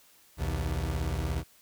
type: beating tone pair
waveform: 30% pulse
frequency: 62.4 / 79.4 Hz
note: B1 / D#2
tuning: +19 / +36 cents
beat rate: 17 Hz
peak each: -29 dBFS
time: 0.37-1.44 s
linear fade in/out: 50 ms
effects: white hiss -60 dBFS RMS until 1.61 s